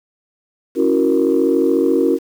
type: chord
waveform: sine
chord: F# dominant seventh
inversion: second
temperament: equal with one note detuned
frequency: 275.7 / 329.6 / 370 / 466.2 Hz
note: C#4 / E4 / F#4 / A#4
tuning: -9 / 0 / 0 / 0 cents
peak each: -17 dBFS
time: 0.75-2.19 s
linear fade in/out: 50 ms
effects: tanh soft clip ceiling -4 dBFS + 7-bit

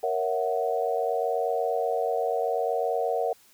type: chord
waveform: sine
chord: F# dominant seventh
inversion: first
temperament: equal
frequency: 466.2 / 554.4 / 659.3 / 740 Hz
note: A#4 / C#5 / E5 / F#5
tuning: 0 / 0 / 0 / 0 cents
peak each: -28 / -31 / -30 / -29 dBFS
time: 0.03-3.33 s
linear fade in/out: 5 ms
effects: white hiss -58 dBFS RMS until 3.53 s

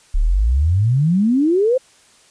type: exponential sweep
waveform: sine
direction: up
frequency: 33 to 535 Hz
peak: -12 dBFS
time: 0.14-1.78 s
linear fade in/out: 10 ms
effects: white hiss -51 dBFS RMS until 2.3 s + resampled to 22050 Hz

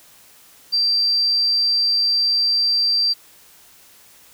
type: tone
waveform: sine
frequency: 4699 Hz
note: D8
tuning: in tune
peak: -15 dBFS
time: 0.72-3.14 s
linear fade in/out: 20 ms
effects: white hiss -49 dBFS RMS until 4.33 s

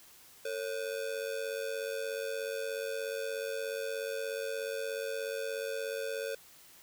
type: ring-modulated tone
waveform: square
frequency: 500 Hz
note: B4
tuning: 21 cents sharp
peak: -32 dBFS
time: 0.45-6.35 s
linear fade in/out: 5 ms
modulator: 48.4 Hz
effects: white hiss -57 dBFS RMS until 6.82 s

